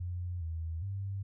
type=tone with pitch steps; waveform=sine; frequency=88.7 / 81.5 / 98 Hz; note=F2 / E2 / G2; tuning=+27 / -19 / 0 cents; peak=-34 dBFS; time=0-1.23 s; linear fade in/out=10 ms; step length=410 ms; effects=none